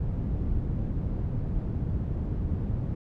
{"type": "low-pass noise", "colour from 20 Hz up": "white", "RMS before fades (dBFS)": -29, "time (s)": [0, 2.95], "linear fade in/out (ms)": 5, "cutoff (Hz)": 120, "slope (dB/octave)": 12, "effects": []}